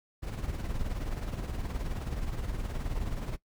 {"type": "noise with tremolo", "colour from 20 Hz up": "brown", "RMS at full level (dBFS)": -31, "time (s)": [0.22, 3.37], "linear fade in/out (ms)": 20, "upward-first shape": "triangle", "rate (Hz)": 19, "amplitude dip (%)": 65, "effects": ["noise-tail reverb RT60 0.1 s tail -18 dB re dry"]}